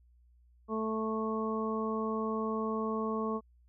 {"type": "harmonic tone", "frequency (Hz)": 220, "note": "A3", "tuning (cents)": 0, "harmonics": [1, 2, 3, 4, 5], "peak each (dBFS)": [-34, -35, -43, -45, -37], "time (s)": [0.68, 3.41], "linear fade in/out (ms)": 50, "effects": ["added 60 Hz sine -60 dBFS peak until 3.68 s"]}